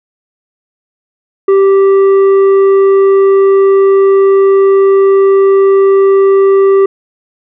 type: tone with tanh clipping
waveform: triangle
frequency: 390.6 Hz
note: G4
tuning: 6 cents flat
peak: -5 dBFS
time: 1.48-6.86 s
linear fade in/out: 5 ms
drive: 11 dB
effects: none